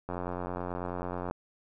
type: click train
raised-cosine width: 1 ms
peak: -21 dBFS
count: 110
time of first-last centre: 0.09-1.311 s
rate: 89.3 Hz
effects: none